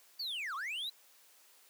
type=linear two-way sweep; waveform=triangle; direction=down then up; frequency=4699 to 1046.5 to 4061 Hz; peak=-35 dBFS; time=0.19-0.9 s; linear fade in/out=10 ms; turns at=0.55 s; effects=white hiss -63 dBFS RMS until 1.69 s + high-pass 400 Hz 12 dB/octave